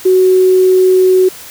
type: tone with quantisation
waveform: sine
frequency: 371.9 Hz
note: F#4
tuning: 9 cents sharp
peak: -5 dBFS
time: 0.05-1.29 s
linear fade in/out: 10 ms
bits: 5
effects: white hiss -32 dBFS RMS until 1.5 s